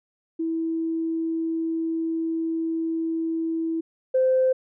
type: tone pair in turn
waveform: sine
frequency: 326.6 / 518.4 Hz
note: E4 / C5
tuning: -16 / -16 cents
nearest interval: minor sixth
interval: 800 cents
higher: second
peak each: -23 / -16 dBFS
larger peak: second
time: 0.39-3.81 / 4.14-4.53 s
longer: first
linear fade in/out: 10 ms
effects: tanh soft clip ceiling -12 dBFS